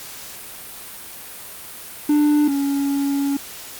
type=tone pair in turn; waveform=triangle; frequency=296.3 / 279.7 Hz; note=D4 / C#4; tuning=+15 / +16 cents; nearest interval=minor second; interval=99 cents; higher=first; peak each=-11 / -16 dBFS; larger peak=first; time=2.09-2.48 / 2.48-3.37 s; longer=second; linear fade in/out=5 ms; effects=white hiss -36 dBFS RMS until 3.79 s + Opus 48 kbps